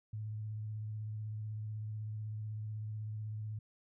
sine tone with vibrato, 107.5 Hz, A2, 40 cents flat, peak -38 dBFS, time 0.13-3.59 s, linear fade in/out 5 ms, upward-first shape triangle, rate 16 Hz, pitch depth 28 cents each way, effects none

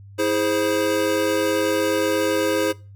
square chord, E augmented, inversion none, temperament equal with one note detuned, 324.2 / 415.3 / 523.3 Hz, E4 / G#4 / B#4, -29 / 0 / 0 cents, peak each -24 / -25 / -23 dBFS, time 0.18-2.73 s, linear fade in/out 20 ms, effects noise-tail reverb RT60 0.3 s tail -21 dB re dry + added 99 Hz sine -40 dBFS peak until 2.95 s

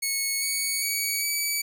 10% pulse tone with pitch steps, 2200 / 2229 / 2259 / 2289 Hz, C#7 / C#7 / C#7 / D7, -14 / +9 / +32 / -45 cents, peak -16 dBFS, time 0.02-1.62 s, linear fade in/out 10 ms, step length 400 ms, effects none

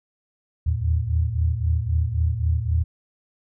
sine tone cluster, 78.1 / 81.9 / 113.4 Hz, D#2 / E2 / A#2, +7 / -11 / -47 cents, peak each -23 / -23 / -25 dBFS, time 0.66-2.84 s, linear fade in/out 10 ms, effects none

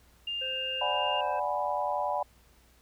sine tone, 2806 Hz, F7, 8 cents sharp, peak -31 dBFS, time 0.27-1.21 s, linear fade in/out 5 ms
harmonic tone, 522 Hz, C5, 4 cents flat, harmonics 1 / 3 / 5, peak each -39 / -44 / -46 dBFS, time 0.41-1.4 s, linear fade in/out 10 ms
sine chord, G# half-diminished seventh, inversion second, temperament equal, 587.3 / 740 / 830.6 / 987.8 Hz, D5 / F#5 / G#5 / B5, 0 / 0 / 0 / 0 cents, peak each -33 dBFS, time 0.81-2.23 s, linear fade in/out 5 ms
effects added 60 Hz sine -61 dBFS peak until 2.81 s + pink hiss -63 dBFS RMS until 2.81 s

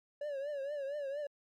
triangle tone with vibrato, 567 Hz, C#5, 39 cents sharp, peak -34 dBFS, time 0.21-1.27 s, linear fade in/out 5 ms, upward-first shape triangle, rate 4.3 Hz, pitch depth 110 cents each way, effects MP3 96 kbps

